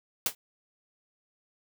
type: noise with exponential decay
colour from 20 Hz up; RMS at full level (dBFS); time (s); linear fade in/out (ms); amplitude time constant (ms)
white; -22; 0.26-0.35; 2; 19
effects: none